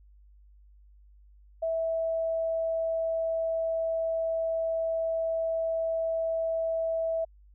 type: tone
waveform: sine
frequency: 654 Hz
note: E5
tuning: 14 cents flat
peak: -26 dBFS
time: 1.62-7.25 s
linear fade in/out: 10 ms
effects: added 50 Hz sine -53 dBFS peak until 7.54 s